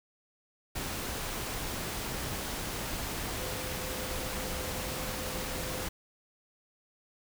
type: tone in noise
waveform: sine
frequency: 513 Hz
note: C5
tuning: 34 cents flat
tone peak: -43 dBFS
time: 3.39-5.87 s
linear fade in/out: 10 ms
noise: pink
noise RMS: -36 dBFS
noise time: 0.75-5.89 s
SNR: -10 dB
effects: none